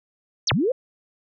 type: linear two-way sweep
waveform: sine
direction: down then up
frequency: 6640 to 96.9 to 547 Hz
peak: -18 dBFS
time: 0.47-0.72 s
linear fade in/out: 5 ms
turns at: 0.52 s
effects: none